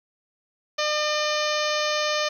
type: harmonic tone with a mistuned harmonic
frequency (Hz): 603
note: D5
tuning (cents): +46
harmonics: 1 / 2 / 3 / 4 / 5 / 6 / 7 / 8 / 9 / 10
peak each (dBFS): -26 / -29 / -31 / -32 / -33 / -34 / -34 / -35 / -36 / -36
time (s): 0.78-2.29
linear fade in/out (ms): 10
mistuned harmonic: 10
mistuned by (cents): +49
effects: 9-bit